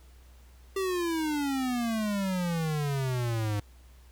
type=exponential sweep; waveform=square; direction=down; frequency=392 to 101.5 Hz; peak=-28 dBFS; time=0.76-3.6 s; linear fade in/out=5 ms; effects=added 62 Hz sine -51 dBFS peak until 4.11 s + pink hiss -62 dBFS RMS until 4.11 s